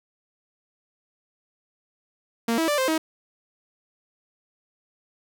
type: tone with pitch steps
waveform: sawtooth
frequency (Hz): 230.9 / 325.2 / 588 / 523 / 317.9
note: A#3 / E4 / D5 / C5 / D#4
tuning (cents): -16 / -23 / +2 / -1 / +37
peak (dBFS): -17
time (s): 2.48-2.98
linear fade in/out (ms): 5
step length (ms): 100
effects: none